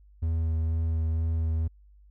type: tone with vibrato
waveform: triangle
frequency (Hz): 80.9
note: E2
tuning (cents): -32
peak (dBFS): -22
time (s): 0.22-1.68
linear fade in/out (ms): 10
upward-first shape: sine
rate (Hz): 2.1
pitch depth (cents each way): 14
effects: added 50 Hz sine -52 dBFS peak until 2.1 s